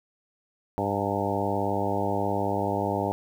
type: harmonic tone with a mistuned harmonic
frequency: 100.4 Hz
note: G2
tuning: 42 cents sharp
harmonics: 1 / 2 / 3 / 4 / 5 / 6 / 7 / 8 / 9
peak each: -33 / -33 / -33 / -33 / -33 / -33 / -33 / -33 / -33 dBFS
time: 0.78-3.12 s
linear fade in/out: 0 ms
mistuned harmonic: 8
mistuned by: +46 cents
effects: 9-bit